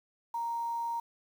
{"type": "tone with quantisation", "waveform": "sine", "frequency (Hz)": 932.3, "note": "A#5", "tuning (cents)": 0, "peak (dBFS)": -31, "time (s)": [0.34, 1], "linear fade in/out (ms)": 5, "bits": 9, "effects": []}